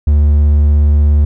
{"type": "tone", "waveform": "triangle", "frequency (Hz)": 73.6, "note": "D2", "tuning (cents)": 4, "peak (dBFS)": -4, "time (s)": [0.07, 1.25], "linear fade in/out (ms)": 5, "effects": []}